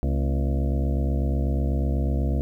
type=harmonic tone with a mistuned harmonic; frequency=68.1 Hz; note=C#2; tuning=30 cents flat; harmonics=1 / 2 / 3 / 4 / 5 / 7 / 8 / 9 / 10; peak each=-22 / -28 / -32 / -34 / -36 / -39 / -40 / -41 / -42 dBFS; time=0.03-2.41 s; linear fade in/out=0 ms; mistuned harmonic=3; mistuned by=+130 cents; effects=10-bit